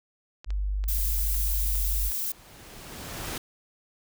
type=clicks; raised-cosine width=0.2 ms; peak=-26 dBFS; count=6; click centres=0.445 / 0.505 / 0.84 / 1.345 / 1.754 / 2.118 s
type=tone; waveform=sine; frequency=49.53 Hz; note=G1; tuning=19 cents sharp; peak=-25 dBFS; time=0.46-2.12 s; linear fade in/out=50 ms
type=noise; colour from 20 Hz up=violet; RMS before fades=-30 dBFS; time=0.88-2.32 s; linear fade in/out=5 ms
type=noise with exponential growth; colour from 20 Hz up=pink; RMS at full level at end=-32 dBFS; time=1.44-3.38 s; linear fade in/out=5 ms; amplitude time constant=420 ms
effects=none